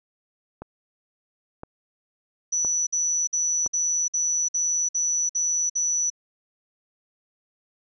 click train, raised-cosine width 1 ms, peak -22 dBFS, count 4, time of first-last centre 0.62-3.663 s, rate 0.986 Hz
sine tone bursts, 5930 Hz, F#8, 3 cents sharp, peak -21 dBFS, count 9, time 2.52-6.102 s, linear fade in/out 10 ms, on 350 ms, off 54 ms
effects none

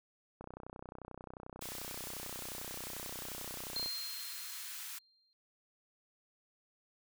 click train, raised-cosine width 1 ms, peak -32 dBFS, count 109, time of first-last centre 0.41-3.86 s, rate 31.3 Hz
white high-pass noise, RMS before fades -45 dBFS, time 1.61-4.99 s, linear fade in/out 10 ms, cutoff 1100 Hz, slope 24 dB/octave
sine tone with exponential decay, 4186 Hz, C8, in tune, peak -34 dBFS, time 3.76-5.33 s, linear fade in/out 0 ms, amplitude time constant 340 ms
effects none

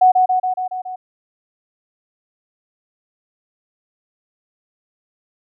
sine tone with echo, 740 Hz, F#5, in tune, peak -7 dBFS, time 0.01-0.12 s, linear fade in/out 10 ms, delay 140 ms, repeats 6, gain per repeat -3 dB, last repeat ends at 0.96 s, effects none

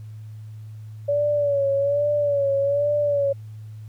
sine tone with vibrato, 570 Hz, C#5, 48 cents sharp, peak -18 dBFS, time 1.08-3.33 s, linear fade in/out 10 ms, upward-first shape sine, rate 1.2 Hz, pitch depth 55 cents each way, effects added 108 Hz sine -35 dBFS peak until 3.88 s + pink hiss -61 dBFS RMS until 3.88 s

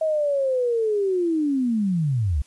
sine linear sweep, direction down, 642 to 62.3 Hz, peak -19 dBFS, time 0.01-2.42 s, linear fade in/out 5 ms, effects white hiss -56 dBFS RMS until 2.46 s + resampled to 24000 Hz

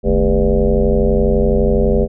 sine tone with frequency modulation, 217.3 Hz, A3, 21 cents flat, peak -10 dBFS, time 0.03-2.08 s, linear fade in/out 50 ms, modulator 92 Hz, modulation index 3.7, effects none

